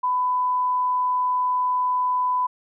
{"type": "tone", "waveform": "sine", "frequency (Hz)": 1000, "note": "B5", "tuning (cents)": 21, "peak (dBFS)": -19, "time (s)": [0.03, 2.47], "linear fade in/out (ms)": 10, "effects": []}